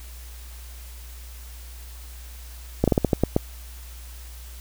slowing click train, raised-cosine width 2 ms, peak -4 dBFS, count 8, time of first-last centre 2.84-3.364 s, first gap 37 ms, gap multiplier 1.23, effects added 60 Hz sine -38 dBFS peak until 4.6 s + white hiss -47 dBFS RMS until 4.6 s

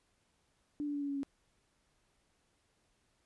sine tone with pitch steps, 293.7 / 290.3 / 287 / 283.7 / 280.4 / 277.2 Hz, D4 / D4 / D4 / C#4 / C#4 / C#4, 0 / -20 / -40 / +40 / +20 / 0 cents, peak -34 dBFS, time 0.8-1.232 s, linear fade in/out 0 ms, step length 72 ms, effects pink hiss -75 dBFS RMS until 3.25 s + resampled to 24000 Hz

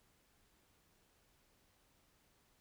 silence, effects pink hiss -73 dBFS RMS until 2.6 s

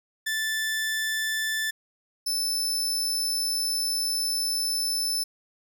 sawtooth tone pair in turn, 1760 / 5274 Hz, A6 / E8, 0 / 0 cents, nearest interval octave + perfect fifth, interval 1900 cents, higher second, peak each -22 dBFS, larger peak neither, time 0.26-1.71 / 2.26-5.24 s, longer second, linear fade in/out 10 ms, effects none

